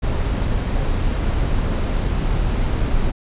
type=noise; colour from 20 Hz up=brown; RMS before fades=-19 dBFS; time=0.02-3.12 s; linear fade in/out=20 ms; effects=resampled to 8000 Hz